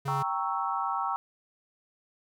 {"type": "tone", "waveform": "square", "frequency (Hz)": 139, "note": "C#3", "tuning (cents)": 5, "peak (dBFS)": -32, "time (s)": [0.05, 0.23], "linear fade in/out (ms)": 10}
{"type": "chord", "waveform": "sine", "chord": "G diminished seventh", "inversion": "none", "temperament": "equal", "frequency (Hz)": [784, 932.3, 1108.7, 1318.5], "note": ["G5", "Bb5", "Db6", "Fb6"], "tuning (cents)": [0, 0, 0, 0], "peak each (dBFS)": -33, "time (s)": [0.08, 1.16], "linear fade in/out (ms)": 0}
{"effects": []}